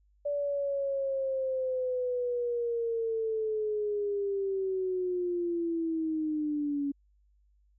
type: linear sweep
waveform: sine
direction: down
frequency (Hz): 580 to 280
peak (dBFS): -28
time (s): 0.25-6.92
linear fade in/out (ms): 10
effects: added 50 Hz sine -63 dBFS peak until 7.78 s